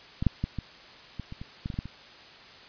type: clicks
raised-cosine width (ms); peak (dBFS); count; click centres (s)
5; -16 / -8 / -15 / -19 / -22 / -26 / -26 / -19 / -21 / -28 / -17 / -26; 12; 0.225 / 0.267 / 0.44 / 0.587 / 1.197 / 1.324 / 1.415 / 1.659 / 1.702 / 1.741 / 1.789 / 1.856
effects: white hiss -49 dBFS RMS until 2.68 s + resampled to 11025 Hz